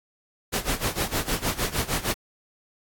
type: noise with tremolo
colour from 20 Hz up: pink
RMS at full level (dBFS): -24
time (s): 0.52-2.14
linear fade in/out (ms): 20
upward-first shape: sine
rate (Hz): 6.5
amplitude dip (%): 85
effects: AAC 64 kbps